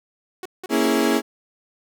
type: tone bursts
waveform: sawtooth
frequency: 370 Hz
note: F#4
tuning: in tune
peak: -26 dBFS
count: 3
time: 0.43-0.865 s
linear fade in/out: 2 ms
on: 25 ms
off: 180 ms
type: chord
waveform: 35% pulse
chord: A# half-diminished seventh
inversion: none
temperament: equal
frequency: 233.1 / 277.2 / 329.6 / 415.3 Hz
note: A#3 / C#4 / E4 / G#4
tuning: 0 / 0 / 0 / 0 cents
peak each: -21 dBFS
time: 0.69-1.22 s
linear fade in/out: 50 ms
effects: none